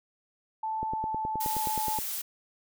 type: tone with pitch glide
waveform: sine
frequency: 878 to 866.4 Hz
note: A5 to A5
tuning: -4 to -27 cents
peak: -29 dBFS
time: 0.63-1.99 s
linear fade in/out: 5 ms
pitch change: -23 cents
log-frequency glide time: 0.91-1.79 s
type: click train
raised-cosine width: 2 ms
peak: -23 dBFS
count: 12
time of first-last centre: 0.83-1.988 s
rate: 9.5 Hz
type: noise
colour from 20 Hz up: blue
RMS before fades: -34 dBFS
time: 1.4-2.22 s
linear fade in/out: 10 ms
effects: none